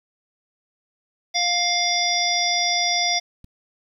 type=harmonic tone; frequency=703 Hz; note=F5; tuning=11 cents sharp; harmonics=1 / 3 / 5 / 7 / 8; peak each=-25 / -25 / -25 / -25 / -25 dBFS; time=1.34-3.2 s; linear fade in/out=20 ms
type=click; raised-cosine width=5 ms; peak=-31 dBFS; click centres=3.444 s
effects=9-bit